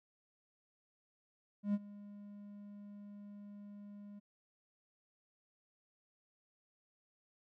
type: tone with ADSR envelope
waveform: triangle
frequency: 204.3 Hz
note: G#3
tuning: 28 cents flat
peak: -27 dBFS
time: 1.63-4.2 s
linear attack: 110 ms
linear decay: 41 ms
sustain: -20 dB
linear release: 18 ms
effects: none